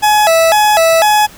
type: tone with vibrato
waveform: 40% pulse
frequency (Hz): 744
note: F#5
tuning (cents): +9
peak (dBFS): -6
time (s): 0.02-1.27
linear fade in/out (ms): 20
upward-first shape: square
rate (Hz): 2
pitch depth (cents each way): 220
effects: pink hiss -37 dBFS RMS until 1.37 s